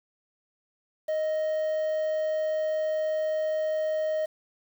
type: tone with quantisation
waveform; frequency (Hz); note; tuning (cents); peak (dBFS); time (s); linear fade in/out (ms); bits
triangle; 622.3; D#5; 0; -23; 1.08-4.26; 10; 8
effects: none